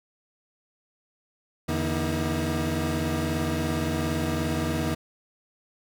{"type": "tone cluster", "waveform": "30% pulse", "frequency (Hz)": [83, 148.7, 238.6, 321.1], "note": ["E2", "D3", "A#3", "E4"], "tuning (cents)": [12, 22, 41, -45], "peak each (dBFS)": -28, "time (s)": [1.68, 4.95], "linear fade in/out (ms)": 10, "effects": []}